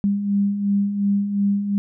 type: beating tone pair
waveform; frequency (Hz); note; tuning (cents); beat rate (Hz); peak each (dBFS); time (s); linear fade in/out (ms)
sine; 198.7 / 201.5; G3 / G3; +24 / +48; 2.8; -26 / -18; 0.04-1.78; 0
effects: none